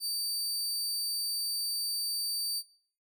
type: tone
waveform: sawtooth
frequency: 4623 Hz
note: D8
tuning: 28 cents flat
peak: -28 dBFS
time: 0-2.63 s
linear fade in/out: 50 ms
effects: noise-tail reverb RT60 0.5 s tail -21 dB re dry